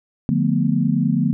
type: chord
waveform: sine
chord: B half-diminished seventh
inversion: first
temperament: just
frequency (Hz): 148.16 / 177.8 / 222.2 / 246.9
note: D3 / F3 / A3 / B3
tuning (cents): +16 / +31 / +17 / 0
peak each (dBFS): -21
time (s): 0.29-1.33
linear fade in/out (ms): 0
effects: none